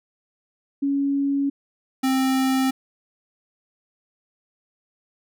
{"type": "tone pair in turn", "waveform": ["sine", "square"], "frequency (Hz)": [279.2, 263.5], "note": ["C#4", "C4"], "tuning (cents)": [13, 12], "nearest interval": "minor second", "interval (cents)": 101, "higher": "first", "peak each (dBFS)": -19, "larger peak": "neither", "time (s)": [[0.82, 1.5], [2.03, 2.71]], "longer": "neither", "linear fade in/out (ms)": 10, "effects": []}